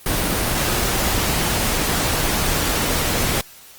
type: noise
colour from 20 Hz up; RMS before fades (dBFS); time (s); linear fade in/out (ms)
pink; -20; 0.06-3.41; 2
effects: white hiss -44 dBFS RMS until 3.78 s + Opus 24 kbps